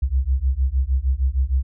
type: beating tone pair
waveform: sine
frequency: 62.7 / 69.2 Hz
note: B1 / C#2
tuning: +27 / -2 cents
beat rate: 6.5 Hz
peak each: -20 dBFS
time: 0.02-1.63 s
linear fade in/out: 10 ms
effects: none